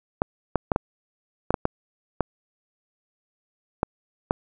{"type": "clicks", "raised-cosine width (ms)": 1, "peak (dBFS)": -6, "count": 10, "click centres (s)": [0.219, 0.557, 0.718, 0.761, 1.506, 1.542, 1.654, 2.207, 3.831, 4.309], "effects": []}